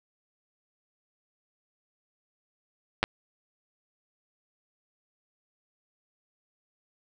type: clicks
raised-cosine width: 0.3 ms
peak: -7 dBFS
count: 2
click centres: 3.03 / 3.039 s
effects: none